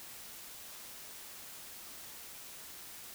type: silence
effects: white hiss -49 dBFS RMS until 3.14 s